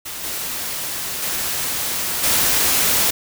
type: noise with level steps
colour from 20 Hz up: white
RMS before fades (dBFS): -30 / -26 / -23 / -17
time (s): 0.05-3.11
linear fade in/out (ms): 10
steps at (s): 0.23 / 1.22 / 2.23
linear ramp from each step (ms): 10
effects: none